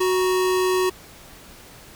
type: tone pair together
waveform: square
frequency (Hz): 370 / 949.7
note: F#4 / A#5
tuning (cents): 0 / +32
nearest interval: octave + major third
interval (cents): 1632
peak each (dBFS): -19 / -30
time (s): 0-0.9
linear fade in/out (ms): 10
effects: pink hiss -45 dBFS RMS until 1.95 s